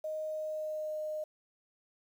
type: tone with pitch glide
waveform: sine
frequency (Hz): 622 to 614.9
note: D#5 to D#5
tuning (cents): -1 to -21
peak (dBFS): -34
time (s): 0.04-1.24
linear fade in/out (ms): 5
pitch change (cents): -20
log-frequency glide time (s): 0.23-1.01
effects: 10-bit